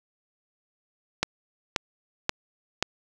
click train, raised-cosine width 0.2 ms, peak -5 dBFS, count 4, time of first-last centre 1.23-2.826 s, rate 1.88 Hz, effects none

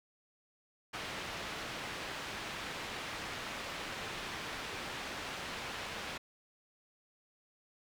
white low-pass noise, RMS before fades -42 dBFS, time 0.93-6.18 s, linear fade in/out 10 ms, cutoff 2900 Hz, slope 12 dB/octave, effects none

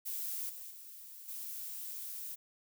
violet noise with level steps, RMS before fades -39 / -47 / -51 / -43 dBFS, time 0.05-2.36 s, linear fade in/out 20 ms, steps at 0.49 / 0.7 / 1.28 s, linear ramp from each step 10 ms, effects none

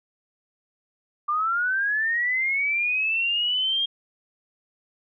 sine linear sweep, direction up, 1174.7 to 3240 Hz, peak -21 dBFS, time 1.28-3.86 s, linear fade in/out 10 ms, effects none

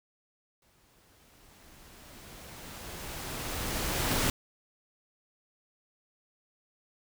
pink noise with exponential growth, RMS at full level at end -27 dBFS, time 0.62-4.3 s, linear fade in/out 2 ms, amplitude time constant 800 ms, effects none

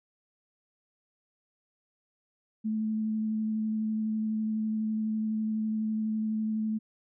sine tone with vibrato, 217.6 Hz, A3, 19 cents flat, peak -27 dBFS, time 2.64-6.79 s, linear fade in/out 20 ms, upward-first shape square, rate 12 Hz, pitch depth 9 cents each way, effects none

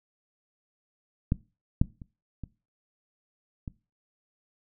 clicks, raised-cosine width 5 ms, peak -11 / -8 / -30 / -24 / -23 dBFS, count 5, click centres 1.321 / 1.815 / 2.018 / 2.437 / 3.678 s, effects noise-tail reverb RT60 0.3 s tail -20 dB re dry

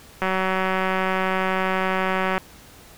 click train, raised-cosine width 0.5 ms, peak -8 dBFS, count 407, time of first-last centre 0.22-2.38 s, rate 188 Hz, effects pink hiss -47 dBFS RMS until 2.97 s

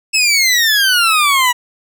20% pulse exponential sweep, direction down, 2641 to 961 Hz, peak -5 dBFS, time 0.13-1.53 s, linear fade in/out 20 ms, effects none

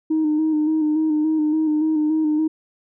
sine tone with vibrato, 309.4 Hz, D#4, 10 cents flat, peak -15 dBFS, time 0.1-2.48 s, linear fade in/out 10 ms, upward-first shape square, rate 3.5 Hz, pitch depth 30 cents each way, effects tanh soft clip ceiling -13 dBFS

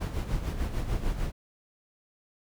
brown noise with tremolo, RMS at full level -28 dBFS, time 0-1.32 s, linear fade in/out 20 ms, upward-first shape sine, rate 6.7 Hz, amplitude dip 60%, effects none

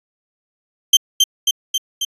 30% pulse tone with echo, 3136 Hz, G7, in tune, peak -3 dBFS, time 0.93-0.97 s, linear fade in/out 5 ms, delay 270 ms, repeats 4, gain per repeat -3 dB, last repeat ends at 2.05 s, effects resampled to 32000 Hz

